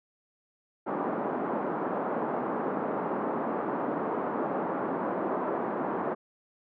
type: band-pass noise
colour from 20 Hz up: pink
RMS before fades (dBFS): -31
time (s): 0.86-6.15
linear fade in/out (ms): 20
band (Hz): 220 to 1200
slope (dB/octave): 24
effects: none